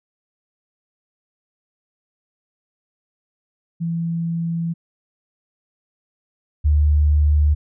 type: tone pair in turn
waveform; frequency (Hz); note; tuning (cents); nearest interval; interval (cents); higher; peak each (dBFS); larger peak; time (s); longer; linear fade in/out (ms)
sine; 167.2 / 74.48; E3 / D2; +25 / +25; octave + major second; 1400; first; -20 / -12; second; 3.8-4.74 / 6.64-7.55; first; 20
effects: none